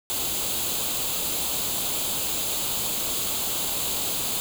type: noise with comb filter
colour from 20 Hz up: white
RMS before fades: -27 dBFS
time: 0.1-4.4 s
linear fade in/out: 0 ms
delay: 0.27 ms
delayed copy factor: +0.65
effects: none